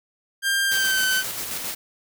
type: tone with pitch glide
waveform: sawtooth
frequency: 1595 to 1529.1 Hz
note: G6 to G6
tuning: +30 to -43 cents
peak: -16 dBFS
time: 0.42-1.24 s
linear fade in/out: 50 ms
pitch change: -73 cents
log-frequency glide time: 0.66-1.03 s
type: noise with tremolo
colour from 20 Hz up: white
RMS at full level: -29 dBFS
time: 0.71-1.75 s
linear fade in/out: 10 ms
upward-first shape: square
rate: 7.5 Hz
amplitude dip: 30%
effects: none